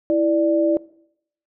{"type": "tone pair together", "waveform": "sine", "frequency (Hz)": [329.4, 590], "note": ["E4", "D5"], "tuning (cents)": [-1, 8], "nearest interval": "minor seventh", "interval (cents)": 1009, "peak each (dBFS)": -18, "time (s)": [0.1, 0.77], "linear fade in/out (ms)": 0, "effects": ["noise-tail reverb RT60 0.7 s tail -21 dB re dry"]}